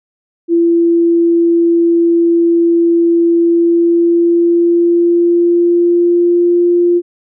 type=tone with pitch glide; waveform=sine; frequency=338.3 to 348.8 Hz; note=E4 to F4; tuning=+45 to -2 cents; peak=-7 dBFS; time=0.48-7.02 s; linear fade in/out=50 ms; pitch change=+53 cents; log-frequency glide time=3.35-6.64 s; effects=none